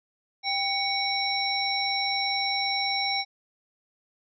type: harmonic tone with a mistuned harmonic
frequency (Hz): 787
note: G5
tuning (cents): +7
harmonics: 1 / 3 / 5 / 7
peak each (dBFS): -30 / -30 / -30 / -30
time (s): 0.43-3.25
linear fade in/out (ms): 50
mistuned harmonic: 3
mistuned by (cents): -93
effects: none